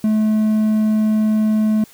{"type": "tone", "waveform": "triangle", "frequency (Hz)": 215.8, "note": "A3", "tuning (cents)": -33, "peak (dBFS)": -11, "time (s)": [0.04, 1.84], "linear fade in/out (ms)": 2, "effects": ["white hiss -47 dBFS RMS until 1.93 s"]}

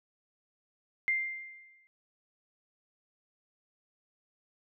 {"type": "tone with exponential decay", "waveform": "sine", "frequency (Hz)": 2098, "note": "C7", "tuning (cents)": 4, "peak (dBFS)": -24, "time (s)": [1.08, 1.87], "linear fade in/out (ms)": 0, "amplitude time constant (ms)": 170, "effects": []}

